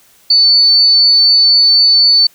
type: tone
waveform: sine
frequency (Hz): 4498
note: C#8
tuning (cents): +24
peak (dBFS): -5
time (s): 0.3-2.27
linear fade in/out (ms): 5
effects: white hiss -48 dBFS RMS until 2.34 s